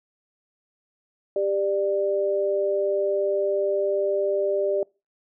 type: tone pair together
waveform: sine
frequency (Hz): 395.8 / 593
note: G4 / D5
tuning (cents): +17 / +17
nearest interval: perfect fifth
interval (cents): 700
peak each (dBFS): -24 / -23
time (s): 1.36-4.83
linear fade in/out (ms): 2
effects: noise-tail reverb RT60 0.3 s tail -26 dB re dry